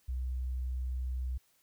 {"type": "tone", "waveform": "sine", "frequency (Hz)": 63.3, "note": "B1", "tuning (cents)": 43, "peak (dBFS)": -32, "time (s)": [0.08, 1.38], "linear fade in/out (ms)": 10, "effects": ["white hiss -70 dBFS RMS until 1.62 s"]}